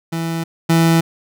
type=tone pair in turn; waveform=30% pulse; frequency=165.1 / 165.1 Hz; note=E3 / E3; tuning=+3 / +3 cents; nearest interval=unison; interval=0 cents; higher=neither; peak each=-17 / -8 dBFS; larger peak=second; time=0.12-0.44 / 0.69-1.01 s; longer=neither; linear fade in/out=10 ms; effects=none

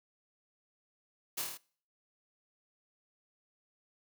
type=noise with echo; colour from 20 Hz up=white; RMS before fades=-36 dBFS; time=1.37-1.42 s; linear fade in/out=10 ms; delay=26 ms; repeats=6; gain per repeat=-2 dB; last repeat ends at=1.576 s; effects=noise-tail reverb RT60 0.5 s tail -24 dB re dry + high-pass 150 Hz 12 dB/octave

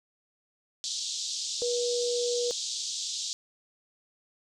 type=band-pass noise; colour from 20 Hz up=pink; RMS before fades=-34 dBFS; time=0.84-3.33 s; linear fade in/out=0 ms; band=3500 to 7500 Hz; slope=48 dB/octave
type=tone; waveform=sine; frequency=483.5 Hz; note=B4; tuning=37 cents flat; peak=-27 dBFS; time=1.62-2.51 s; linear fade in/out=0 ms
effects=none

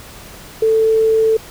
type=tone; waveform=sine; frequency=443.1 Hz; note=A4; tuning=12 cents sharp; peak=-10 dBFS; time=0.62-1.37 s; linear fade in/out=5 ms; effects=pink hiss -37 dBFS RMS until 1.5 s

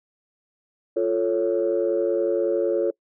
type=chord; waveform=sine; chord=F augmented; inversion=none; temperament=equal; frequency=349.2 / 440 / 554.4 Hz; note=F4 / A4 / C#5; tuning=0 / 0 / 0 cents; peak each=-23 dBFS; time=0.96-2.91 s; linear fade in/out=10 ms; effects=noise-tail reverb RT60 0.1 s tail -24 dB re dry + tanh soft clip ceiling -12 dBFS

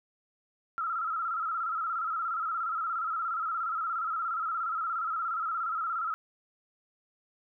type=tone with vibrato; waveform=sine; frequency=1321 Hz; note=E6; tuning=3 cents sharp; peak=-29 dBFS; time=0.78-6.14 s; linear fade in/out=0 ms; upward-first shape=square; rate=17 Hz; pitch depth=64 cents each way; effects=none

